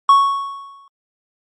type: tone with exponential decay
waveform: triangle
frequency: 1108.7 Hz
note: C#6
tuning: in tune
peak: -3 dBFS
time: 0.09-0.88 s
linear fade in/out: 2 ms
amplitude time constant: 170 ms
effects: MP3 48 kbps